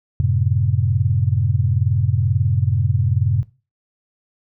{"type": "chord", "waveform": "sine", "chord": "F# diminished", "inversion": "none", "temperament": "just", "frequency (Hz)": [92.5, 111, 133.2], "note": ["F#2", "A2", "C3"], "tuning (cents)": [0, 16, 31], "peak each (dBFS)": -19, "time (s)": [0.2, 3.43], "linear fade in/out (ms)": 0, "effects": ["noise-tail reverb RT60 0.3 s tail -18 dB re dry"]}